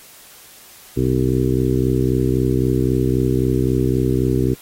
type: harmonic tone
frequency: 63.8 Hz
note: C2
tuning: 43 cents flat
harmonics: 1 / 2 / 3 / 4 / 5 / 6 / 7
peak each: -24 / -19 / -29 / -22 / -22 / -21 / -28 dBFS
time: 0.96-4.55 s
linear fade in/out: 20 ms
effects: white hiss -44 dBFS RMS until 4.61 s + AAC 48 kbps